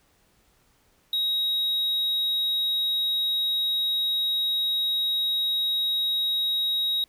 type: tone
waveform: triangle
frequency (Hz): 3800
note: A#7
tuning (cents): +33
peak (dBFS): -21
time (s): 1.13-7.04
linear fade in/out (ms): 2
effects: pink hiss -64 dBFS RMS until 7.08 s